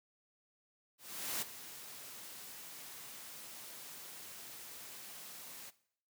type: noise with ADSR envelope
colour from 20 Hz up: white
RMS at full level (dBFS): -37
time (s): 0.98-5.71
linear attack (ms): 440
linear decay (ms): 12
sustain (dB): -13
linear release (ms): 25
effects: noise-tail reverb RT60 0.6 s tail -18 dB re dry + high-pass 100 Hz 12 dB/octave